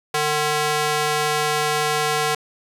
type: tone with high-pass filter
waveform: square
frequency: 150.9 Hz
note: D3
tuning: 47 cents sharp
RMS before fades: -21 dBFS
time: 0.14-2.35 s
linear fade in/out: 5 ms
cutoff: 570 Hz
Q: 0.69
effects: low-pass 12000 Hz 12 dB/octave + 8-bit